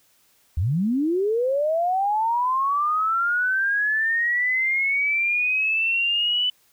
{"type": "linear sweep", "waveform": "sine", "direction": "up", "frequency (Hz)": [70.9, 2997], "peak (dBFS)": -19, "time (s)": [0.57, 6.5], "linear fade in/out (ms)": 5, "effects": ["white hiss -61 dBFS RMS until 6.72 s"]}